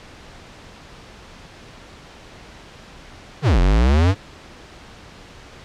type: exponential two-way sweep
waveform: square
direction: down then up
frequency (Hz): 171 to 42.4 to 102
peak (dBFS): -13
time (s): 3.42-4.15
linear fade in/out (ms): 50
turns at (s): 3.6
effects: pink hiss -42 dBFS RMS until 5.64 s + low-pass 5000 Hz 12 dB/octave